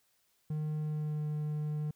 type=tone with pitch glide; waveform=triangle; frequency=153 to 150.98 Hz; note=D#3 to D3; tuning=-29 to +48 cents; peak=-30 dBFS; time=0.5-1.91 s; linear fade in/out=5 ms; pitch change=-23 cents; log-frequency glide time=0.79-1.27 s; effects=white hiss -73 dBFS RMS until 1.95 s